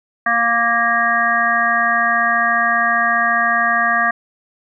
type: harmonic tone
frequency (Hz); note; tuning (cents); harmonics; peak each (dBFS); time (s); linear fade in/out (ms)
233.7; A#3; +5; 1 / 3 / 5 / 7 / 8; -29 / -20 / -18 / -18 / -19; 0.26-4.11; 5
effects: none